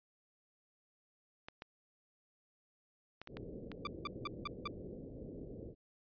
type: clicks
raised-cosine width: 0.3 ms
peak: -30 dBFS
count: 6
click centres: 1.485 / 1.621 / 3.216 / 3.274 / 3.37 / 3.717 s
type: low-pass noise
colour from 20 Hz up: white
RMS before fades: -48 dBFS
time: 3.28-5.75 s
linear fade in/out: 50 ms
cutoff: 510 Hz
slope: 48 dB/octave
type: tone bursts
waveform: sawtooth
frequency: 1174.7 Hz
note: D6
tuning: in tune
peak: -33 dBFS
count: 5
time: 3.85-4.675 s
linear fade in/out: 2 ms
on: 21 ms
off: 180 ms
effects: resampled to 11025 Hz